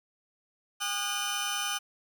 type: tone cluster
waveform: 25% pulse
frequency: 808 / 1220 / 1450 / 3035 / 5300 Hz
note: G#5 / D#6 / F#6 / F#7 / E8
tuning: -48 / -34 / -35 / +43 / +9 cents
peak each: -35 / -32 / -33 / -30 / -37 dBFS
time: 0.8-1.79 s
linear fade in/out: 20 ms
effects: none